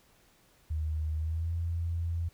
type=tone with pitch glide; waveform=sine; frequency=77.78 to 84.33 Hz; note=D#2 to E2; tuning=0 to +40 cents; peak=-29 dBFS; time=0.7-2.29 s; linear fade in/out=10 ms; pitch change=+140 cents; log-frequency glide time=1.17-1.53 s; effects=pink hiss -64 dBFS RMS until 2.33 s